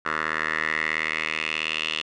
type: tone with band-pass filter sweep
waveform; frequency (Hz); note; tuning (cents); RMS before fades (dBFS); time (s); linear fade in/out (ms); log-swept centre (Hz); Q
10% pulse; 78.5; D#2; +16; -27; 0.05-2.02; 10; 1500 to 3000; 4.8
effects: resampled to 22050 Hz